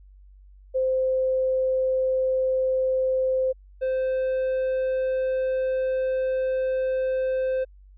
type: tone pair in turn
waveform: sine / triangle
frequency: 520 / 520 Hz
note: C5 / C5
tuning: -11 / -11 cents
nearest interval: unison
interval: 0 cents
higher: neither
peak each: -20 dBFS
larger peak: neither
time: 0.74-3.53 / 3.81-7.65 s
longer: second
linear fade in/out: 20 ms
effects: added 48 Hz sine -47 dBFS peak until 7.97 s + resampled to 8000 Hz